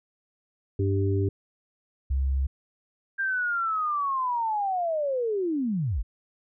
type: harmonic tone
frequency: 98 Hz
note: G2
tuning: in tune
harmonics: 1 / 3 / 4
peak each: -23 / -31 / -28 dBFS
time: 0.79-1.29 s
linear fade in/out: 5 ms
type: tone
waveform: sine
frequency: 67.2 Hz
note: C2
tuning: 47 cents sharp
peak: -22 dBFS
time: 2.1-2.47 s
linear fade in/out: 10 ms
type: linear sweep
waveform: sine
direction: down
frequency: 1600 to 36.8 Hz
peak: -24 dBFS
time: 3.18-6.03 s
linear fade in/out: 20 ms
effects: none